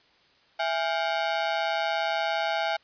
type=ring-modulated tone; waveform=sawtooth; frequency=742 Hz; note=F#5; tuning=5 cents sharp; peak=-18 dBFS; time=0.59-2.77 s; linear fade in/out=10 ms; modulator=78.5 Hz; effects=white hiss -61 dBFS RMS until 2.83 s + resampled to 11025 Hz